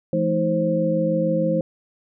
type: tone cluster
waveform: sine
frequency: 168.7 / 215.2 / 317.2 / 528 Hz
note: E3 / A3 / D#4 / C5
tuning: +40 / -38 / +33 / +16 cents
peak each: -23 / -26 / -26 / -21 dBFS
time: 0.13-1.61 s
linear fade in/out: 2 ms
effects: none